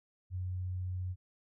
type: tone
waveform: sine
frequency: 91.5 Hz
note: F#2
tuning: 19 cents flat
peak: -34 dBFS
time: 0.3-1.16 s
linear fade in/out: 50 ms
effects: none